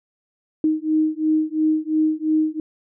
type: beating tone pair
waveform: sine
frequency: 310.4 / 313.3 Hz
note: D#4 / D#4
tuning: -4 / +12 cents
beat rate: 2.9 Hz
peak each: -20 dBFS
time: 0.64-2.6 s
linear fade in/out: 2 ms
effects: none